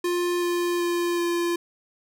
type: tone with pitch steps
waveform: square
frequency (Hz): 351.9 / 349.5 / 347.1 / 344.7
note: F4 / F4 / F4 / F4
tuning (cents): +13 / +1 / -11 / -23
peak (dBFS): -23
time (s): 0.04-1.56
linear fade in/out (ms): 5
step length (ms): 380
effects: none